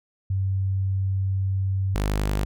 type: tone pair in turn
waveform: sine / sawtooth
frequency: 96.1 / 50.76 Hz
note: G2 / G#1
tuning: -34 / -39 cents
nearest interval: major seventh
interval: 1105 cents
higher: first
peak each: -21 / -18 dBFS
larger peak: second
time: 0.3-1.95 / 1.95-2.45 s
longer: first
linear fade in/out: 5 ms
effects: none